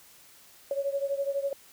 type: beating tone pair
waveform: sine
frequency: 553 / 565 Hz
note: C#5 / C#5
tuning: -4 / +33 cents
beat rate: 12 Hz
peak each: -29 / -32 dBFS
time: 0.71-1.53 s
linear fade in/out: 2 ms
effects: white hiss -55 dBFS RMS until 1.72 s